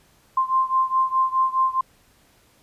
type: beating tone pair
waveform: sine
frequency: 1046.5 / 1051.3 Hz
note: C6 / C6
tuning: 0 / +8 cents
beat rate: 4.8 Hz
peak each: -20 / -22 dBFS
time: 0.37-1.81 s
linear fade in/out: 5 ms
effects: pink hiss -58 dBFS RMS until 2.62 s + resampled to 32000 Hz